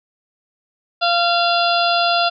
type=harmonic tone; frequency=690 Hz; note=F5; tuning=21 cents flat; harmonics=1 / 2 / 4 / 5 / 6 / 7; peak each=-17 / -20 / -23 / -24 / -25 / -25 dBFS; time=1.01-2.3 s; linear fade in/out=20 ms; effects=none